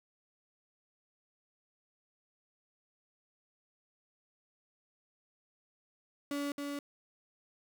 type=tone with echo; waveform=35% pulse; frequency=285.5 Hz; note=D4; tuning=49 cents flat; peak=-32 dBFS; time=6.31-6.52 s; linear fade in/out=2 ms; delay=270 ms; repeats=1; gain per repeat=-3 dB; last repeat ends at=6.79 s; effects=none